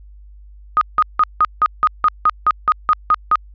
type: tone bursts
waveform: sine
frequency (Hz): 1244.5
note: D#6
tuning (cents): 0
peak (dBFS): -9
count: 13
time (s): 0.77-3.356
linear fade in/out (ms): 0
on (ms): 42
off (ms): 170
effects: added 50 Hz sine -38 dBFS peak until 3.54 s + resampled to 11025 Hz